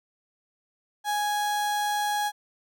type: tone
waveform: 35% pulse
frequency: 830.6 Hz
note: G#5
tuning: in tune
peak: -23 dBFS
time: 1.04-2.32 s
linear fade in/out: 50 ms
effects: none